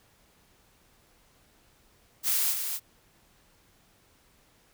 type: noise with echo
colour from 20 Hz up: blue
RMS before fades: -26 dBFS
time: 2.23-2.55 s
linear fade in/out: 50 ms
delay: 250 ms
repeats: 1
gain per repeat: -6 dB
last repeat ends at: 2.8 s
effects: pink hiss -63 dBFS RMS until 4.73 s